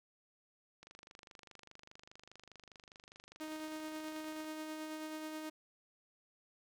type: click train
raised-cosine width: 0.2 ms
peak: -37 dBFS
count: 91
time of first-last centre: 0.83-4.444 s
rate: 24.9 Hz
type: tone with tremolo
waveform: sawtooth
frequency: 311.1 Hz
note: D#4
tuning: in tune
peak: -37 dBFS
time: 3.4-5.5 s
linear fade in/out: 10 ms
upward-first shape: sine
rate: 9.3 Hz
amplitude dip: 30%
effects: none